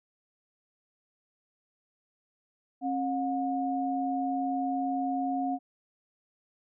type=tone pair together; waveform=sine; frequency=269.8 / 721 Hz; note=C#4 / F#5; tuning=-47 / -45 cents; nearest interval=octave + perfect fourth; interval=1702 cents; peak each=-30 / -30 dBFS; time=2.81-5.59 s; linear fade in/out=50 ms; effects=none